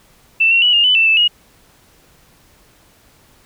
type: tone with pitch steps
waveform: sine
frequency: 2667 / 2732 / 2943 / 2829 / 3002 / 2666 / 2634 / 2882 Hz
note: E7 / F7 / F#7 / F7 / F#7 / E7 / E7 / F#7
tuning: +20 / -39 / -10 / +22 / +24 / +19 / -2 / -46 cents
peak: -9 dBFS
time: 0.4-1.28 s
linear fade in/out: 10 ms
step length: 110 ms
effects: pink hiss -51 dBFS RMS until 3.45 s